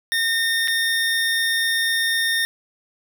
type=tone with dropouts; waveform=25% pulse; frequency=1828 Hz; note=A#6; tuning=34 cents flat; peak=-15 dBFS; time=0.12-2.45 s; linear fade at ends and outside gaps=0 ms; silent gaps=0.675-0.681 s; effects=none